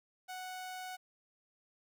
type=tone; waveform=sawtooth; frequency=740 Hz; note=F#5; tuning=in tune; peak=-38 dBFS; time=0.28-0.97 s; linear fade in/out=20 ms; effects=12-bit